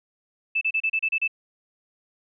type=tone bursts; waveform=sine; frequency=2632 Hz; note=E7; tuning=3 cents flat; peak=-20 dBFS; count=8; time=0.55-1.278 s; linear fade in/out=10 ms; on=63 ms; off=32 ms; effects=none